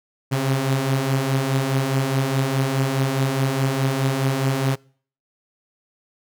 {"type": "beating tone pair", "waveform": "sawtooth", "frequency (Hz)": [130.81, 135.61], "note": ["C3", "C#3"], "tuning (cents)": [0, -38], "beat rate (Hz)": 4.8, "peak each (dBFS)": [-21, -16], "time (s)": [0.31, 4.76], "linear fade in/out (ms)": 20, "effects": ["noise-tail reverb RT60 0.5 s tail -25 dB re dry"]}